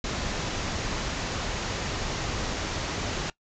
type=low-pass noise; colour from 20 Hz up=pink; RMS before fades=-31 dBFS; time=0.04-3.3 s; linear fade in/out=2 ms; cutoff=7200 Hz; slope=96 dB/octave; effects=noise-tail reverb RT60 0.1 s tail -20 dB re dry